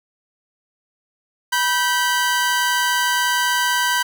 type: tone pair together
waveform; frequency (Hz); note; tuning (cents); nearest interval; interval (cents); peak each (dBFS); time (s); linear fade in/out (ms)
sawtooth; 975.8 / 1549; B5 / G6; -21 / -21; minor sixth; 800; -16; 1.52-4.03; 10
effects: none

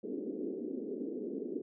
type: band-pass noise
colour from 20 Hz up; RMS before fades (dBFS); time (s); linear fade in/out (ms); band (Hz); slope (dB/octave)
white; -39; 0.03-1.62; 5; 220 to 430; 48
effects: none

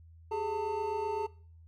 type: tone cluster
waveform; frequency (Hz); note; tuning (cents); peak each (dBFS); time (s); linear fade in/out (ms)
triangle; 396.6 / 424.4 / 897; G4 / G#4 / A5; +20 / +38 / +33; -37 / -32 / -32; 0.31-1.27; 10
effects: noise-tail reverb RT60 0.5 s tail -22 dB re dry + added 82 Hz sine -52 dBFS peak until 1.67 s

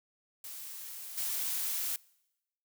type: noise with level steps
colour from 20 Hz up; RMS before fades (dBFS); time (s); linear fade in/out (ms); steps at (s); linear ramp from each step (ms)
blue; -44 / -34; 0.44-1.96; 2; 1.17; 10
effects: noise-tail reverb RT60 0.9 s tail -24 dB re dry

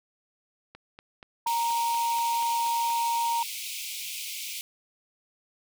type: click train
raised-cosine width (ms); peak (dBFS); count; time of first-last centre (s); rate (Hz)
0.3; -29; 10; 0.75-2.903; 4.18
type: tone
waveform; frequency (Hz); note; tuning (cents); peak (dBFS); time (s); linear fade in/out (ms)
sine; 932.3; A#5; 0; -24; 1.46-3.43; 5
type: high-pass noise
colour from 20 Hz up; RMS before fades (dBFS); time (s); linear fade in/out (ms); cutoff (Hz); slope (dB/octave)
pink; -36; 1.47-4.61; 0; 2200; 96
effects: none

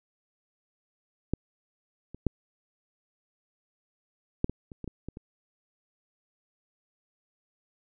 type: clicks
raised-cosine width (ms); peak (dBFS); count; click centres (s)
3; -13 / -28 / -11 / -10 / -20 / -30 / -24 / -23 / -24 / -28; 10; 1.336 / 2.146 / 2.267 / 4.444 / 4.496 / 4.718 / 4.843 / 4.877 / 5.086 / 5.171
effects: none

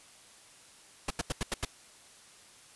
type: noise bursts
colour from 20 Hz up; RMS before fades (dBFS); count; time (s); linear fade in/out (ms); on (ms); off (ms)
pink; -31; 6; 1.08-1.65; 5; 25; 84
effects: white hiss -56 dBFS RMS until 2.75 s + resampled to 24000 Hz

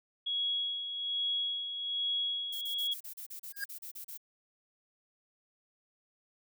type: tone with tremolo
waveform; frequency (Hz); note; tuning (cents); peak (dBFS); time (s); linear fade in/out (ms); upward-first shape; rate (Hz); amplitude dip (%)
sine; 3330; G#7; +4; -29; 0.26-2.94; 10; sine; 1.2; 55
type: noise bursts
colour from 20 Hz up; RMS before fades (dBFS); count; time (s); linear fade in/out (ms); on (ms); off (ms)
violet; -44; 13; 2.52-4.176; 10; 96; 34
type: tone with exponential growth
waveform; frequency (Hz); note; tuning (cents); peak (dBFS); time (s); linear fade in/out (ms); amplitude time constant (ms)
square; 1627; G#6; -36; -31; 3.52-3.64; 2; 26
effects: none

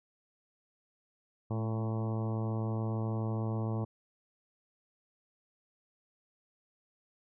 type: harmonic tone with a mistuned harmonic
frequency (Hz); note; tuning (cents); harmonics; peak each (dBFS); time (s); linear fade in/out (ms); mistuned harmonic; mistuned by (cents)
111.5; A2; +23; 1 / 2 / 3 / 4 / 5 / 6 / 7 / 8 / 9 / 10; -32 / -38 / -42 / -44 / -46 / -48 / -49 / -50 / -51 / -52; 1.5-3.85; 10; 2; -36
effects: none

